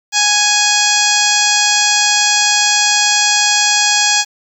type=harmonic tone with a mistuned harmonic; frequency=830.6 Hz; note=G#5; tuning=in tune; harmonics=1 / 2 / 3 / 4 / 5 / 6 / 7 / 8 / 9; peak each=-19 / -19 / -19 / -19 / -19 / -19 / -19 / -19 / -19 dBFS; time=0.12-4.25 s; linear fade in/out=50 ms; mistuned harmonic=5; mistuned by=+75 cents; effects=7-bit